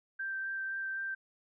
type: tone with vibrato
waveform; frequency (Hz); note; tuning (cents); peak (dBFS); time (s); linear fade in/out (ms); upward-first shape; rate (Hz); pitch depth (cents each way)
sine; 1568; G6; 0; -34; 0.19-1.15; 10; sine; 3.9; 10
effects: none